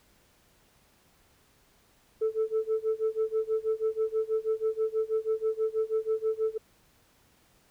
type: tone with tremolo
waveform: sine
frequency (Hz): 440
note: A4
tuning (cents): 0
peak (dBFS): -21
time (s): 2.21-6.58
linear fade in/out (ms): 10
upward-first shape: sine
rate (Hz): 6.2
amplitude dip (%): 95
effects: tanh soft clip ceiling -21 dBFS + pink hiss -64 dBFS RMS until 7.7 s